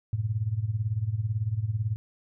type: tone with tremolo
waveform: sine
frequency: 108.4 Hz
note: A2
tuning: 25 cents flat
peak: -22 dBFS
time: 0.13-1.96 s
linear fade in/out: 0 ms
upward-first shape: sine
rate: 18 Hz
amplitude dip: 80%
effects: none